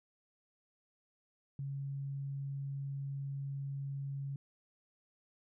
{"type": "tone", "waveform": "sine", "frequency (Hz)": 138.59, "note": "C#3", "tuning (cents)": 0, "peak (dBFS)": -37, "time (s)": [1.59, 4.36], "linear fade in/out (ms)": 2, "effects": []}